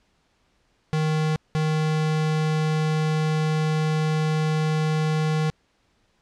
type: tone pair in turn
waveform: square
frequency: 155.7 / 155.7 Hz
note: D#3 / D#3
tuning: +2 / +2 cents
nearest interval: unison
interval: 0 cents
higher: neither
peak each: -21 dBFS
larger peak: neither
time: 0.93-1.36 / 1.55-5.5 s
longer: second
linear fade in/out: 0 ms
effects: pink hiss -66 dBFS RMS until 6.21 s + low-pass 6000 Hz 12 dB/octave